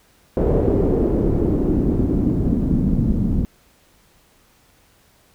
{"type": "noise with low-pass filter sweep", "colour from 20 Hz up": "pink", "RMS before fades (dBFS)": -18, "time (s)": [0.37, 3.45], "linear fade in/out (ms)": 0, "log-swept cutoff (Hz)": [470, 200], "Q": 2.6, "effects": ["pink hiss -56 dBFS RMS until 5.34 s"]}